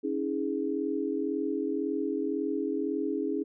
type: chord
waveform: sine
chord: C# suspended second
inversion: none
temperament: equal with one note detuned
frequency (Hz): 277.2 / 319.1 / 415.3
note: C#4 / D#4 / G#4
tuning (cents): 0 / +44 / 0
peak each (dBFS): -32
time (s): 0.03-3.44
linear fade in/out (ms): 20
effects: none